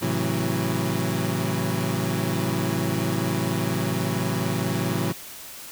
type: chord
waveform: 25% pulse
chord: F# half-diminished seventh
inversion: first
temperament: equal with one note detuned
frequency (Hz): 110 / 134.26 / 164.81 / 185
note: A2 / C3 / E3 / F#3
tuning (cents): 0 / +45 / 0 / 0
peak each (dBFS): -25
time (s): 0.01-5.13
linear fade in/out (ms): 20
effects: white hiss -40 dBFS RMS until 5.71 s